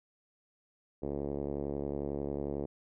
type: tone with low-pass filter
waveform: 5% pulse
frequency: 71.1 Hz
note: C#2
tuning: 45 cents sharp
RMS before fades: -36 dBFS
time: 1.02-2.66 s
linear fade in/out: 10 ms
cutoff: 430 Hz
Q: 1.7
effects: none